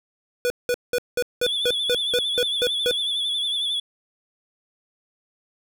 square tone bursts, 490 Hz, B4, 14 cents flat, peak -20 dBFS, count 11, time 0.45-2.911 s, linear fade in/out 0 ms, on 51 ms, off 190 ms
triangle tone with vibrato, 3444 Hz, A7, 38 cents flat, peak -21 dBFS, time 1.43-3.8 s, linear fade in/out 5 ms, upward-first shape sine, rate 11 Hz, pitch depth 55 cents each way
effects none

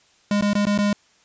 square tone with dropouts, 204.9 Hz, G#3, 23 cents flat, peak -18 dBFS, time 0.31-0.93 s, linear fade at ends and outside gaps 2 ms, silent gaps 0.411-0.423 / 0.533-0.552 / 0.654-0.668 / 0.778-0.787 s, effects white hiss -58 dBFS RMS until 1.24 s + resampled to 16000 Hz

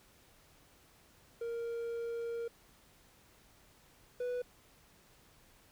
triangle tone pair in turn, 466.2 / 492.8 Hz, A#4 / B4, 0 / -4 cents, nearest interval minor second, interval 96 cents, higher second, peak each -34 / -32 dBFS, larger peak second, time 1.41-2.48 / 4.2-4.42 s, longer first, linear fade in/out 5 ms, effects pink hiss -64 dBFS RMS until 5.71 s

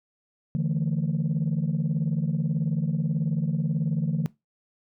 sine chord, D suspended second, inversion none, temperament just, 146.83 / 165.19 / 220.2 Hz, D3 / E3 / A3, 0 / +4 / +2 cents, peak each -25 / -25 / -30 dBFS, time 0.55-4.26 s, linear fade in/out 0 ms, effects noise-tail reverb RT60 0.2 s tail -22 dB re dry + tanh soft clip ceiling -18 dBFS

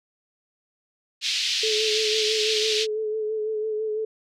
white band-pass noise, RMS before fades -25 dBFS, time 1.21-2.87 s, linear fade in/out 50 ms, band 2700 to 4700 Hz, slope 24 dB/octave
sine tone with vibrato, 432.3 Hz, A4, 31 cents flat, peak -24 dBFS, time 1.63-4.05 s, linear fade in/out 5 ms, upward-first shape sine, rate 6 Hz, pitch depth 30 cents each way
effects none

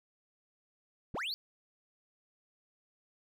triangle linear sweep, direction up, 49.43 to 4689 Hz, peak -33 dBFS, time 1.14-1.34 s, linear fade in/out 0 ms, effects none

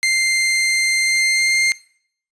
sawtooth tone with pitch glide, 2093 to 2108 Hz, C7 to C7, 0 to +12 cents, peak -11 dBFS, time 0.03-1.72 s, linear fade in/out 0 ms, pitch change +12 cents, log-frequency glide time 1.02-1.59 s, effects noise-tail reverb RT60 0.6 s tail -20 dB re dry + resampled to 22050 Hz

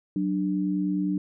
sine tone pair together, 186.72 / 296.4 Hz, F#3 / D4, +16 / +16 cents, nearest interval minor sixth, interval 800 cents, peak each -26 dBFS, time 0.16-1.18 s, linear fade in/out 2 ms, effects none

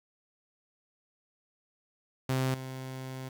sawtooth tone with level steps, 130.81 Hz, C3, in tune, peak -23 / -34 dBFS, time 2.29-3.29 s, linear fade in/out 5 ms, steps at 2.54 s, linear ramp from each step 5 ms, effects 9-bit

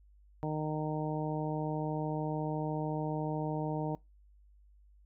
harmonic tone, 153.8 Hz, D#3, 20 cents flat, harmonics 1 / 2 / 3 / 4 / 5 / 6, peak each -35 / -38 / -40 / -41 / -42 / -43 dBFS, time 0.43-3.95 s, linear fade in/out 0 ms, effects noise-tail reverb RT60 0.2 s tail -23 dB re dry + added 50 Hz sine -58 dBFS peak until 5.05 s

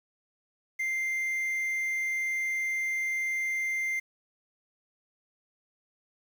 triangle tone with quantisation, 2093 Hz, C7, in tune, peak -26 dBFS, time 0.79-4 s, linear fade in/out 10 ms, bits 9, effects none

